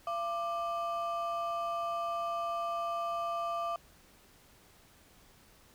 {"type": "ring-modulated tone", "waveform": "triangle", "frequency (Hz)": 932.3, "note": "A#5", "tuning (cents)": 0, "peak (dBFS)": -27, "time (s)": [0.07, 3.76], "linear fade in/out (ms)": 2, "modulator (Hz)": 251, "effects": ["pink hiss -61 dBFS RMS until 5.74 s"]}